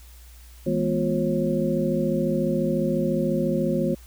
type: tone cluster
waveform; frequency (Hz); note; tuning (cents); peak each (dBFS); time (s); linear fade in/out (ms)
sine; 163 / 208.9 / 243.1 / 354.9 / 541; E3 / G#3 / B3 / F4 / C#5; -19 / +10 / -27 / +28 / -42; -27; 0.66-3.95; 10
effects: added 60 Hz sine -44 dBFS peak until 4.06 s + white hiss -53 dBFS RMS until 4.06 s